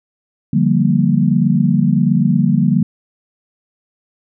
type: chord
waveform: sine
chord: G minor seventh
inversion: second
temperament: equal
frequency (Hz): 146.83 / 174.61 / 196 / 233.1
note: D3 / F3 / G3 / Bb3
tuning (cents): 0 / 0 / 0 / 0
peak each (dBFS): -16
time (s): 0.53-2.83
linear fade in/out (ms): 5
effects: none